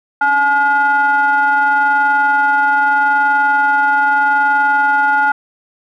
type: ring-modulated tone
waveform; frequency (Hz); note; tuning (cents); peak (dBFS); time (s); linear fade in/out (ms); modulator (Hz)
triangle; 287.6; D4; -36; -5; 0.21-5.32; 5; 1140
effects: none